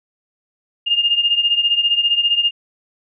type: beating tone pair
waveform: sine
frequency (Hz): 2822 / 2837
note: F7 / F7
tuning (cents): +17 / +27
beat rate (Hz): 15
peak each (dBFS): -15 / -19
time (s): 0.86-2.51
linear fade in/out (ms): 20
effects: none